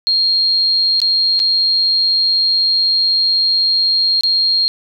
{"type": "tone with dropouts", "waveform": "sine", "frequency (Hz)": 4232, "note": "C8", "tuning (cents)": 19, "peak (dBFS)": -11, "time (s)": [0.07, 4.68], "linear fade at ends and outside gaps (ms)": 0, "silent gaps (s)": [[1.002, 1.017], [1.393, 1.4], [4.209, 4.235]], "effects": []}